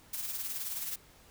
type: noise with tremolo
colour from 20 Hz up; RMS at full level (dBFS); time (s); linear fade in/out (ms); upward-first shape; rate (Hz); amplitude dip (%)
blue; -35; 0.13-0.96; 5; triangle; 19; 55
effects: pink hiss -59 dBFS RMS until 1.3 s